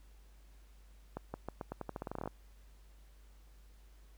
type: accelerating click train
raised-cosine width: 1 ms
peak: -25 dBFS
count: 17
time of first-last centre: 1.17-2.276 s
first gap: 170 ms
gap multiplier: 0.86
effects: added 50 Hz sine -56 dBFS peak until 4.17 s + pink hiss -69 dBFS RMS until 4.17 s